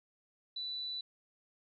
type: tone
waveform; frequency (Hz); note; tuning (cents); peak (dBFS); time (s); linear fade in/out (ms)
sine; 3972; B7; +9; -37; 0.56-1.01; 5
effects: none